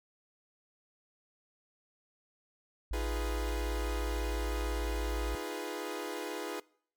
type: tone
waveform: sine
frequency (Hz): 55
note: A1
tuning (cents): 0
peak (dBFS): -32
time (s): 2.91-5.35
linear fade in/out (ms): 0
type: chord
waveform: sawtooth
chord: F half-diminished seventh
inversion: third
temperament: equal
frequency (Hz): 311.1 / 349.2 / 415.3 / 493.9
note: Eb4 / F4 / Ab4 / Cb5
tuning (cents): 0 / 0 / 0 / 0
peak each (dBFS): -39 / -38 / -37 / -38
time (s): 2.93-6.6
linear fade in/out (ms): 5
effects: noise-tail reverb RT60 0.6 s tail -24 dB re dry + MP3 96 kbps